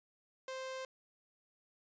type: tone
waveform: sawtooth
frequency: 523.3 Hz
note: C5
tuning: in tune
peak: -37 dBFS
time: 0.48-0.85 s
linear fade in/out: 2 ms
effects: resampled to 16000 Hz